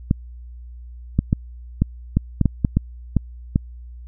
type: clicks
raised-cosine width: 5 ms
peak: -3 dBFS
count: 11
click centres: 0.111 / 1.19 / 1.329 / 1.82 / 2.17 / 2.413 / 2.457 / 2.648 / 2.77 / 3.167 / 3.559 s
effects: added 60 Hz sine -35 dBFS peak until 4.07 s